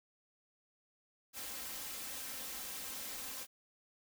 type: noise with comb filter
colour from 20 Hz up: white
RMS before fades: -44 dBFS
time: 1.33-3.47 s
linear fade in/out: 50 ms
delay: 3.8 ms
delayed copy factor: +0.65
effects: none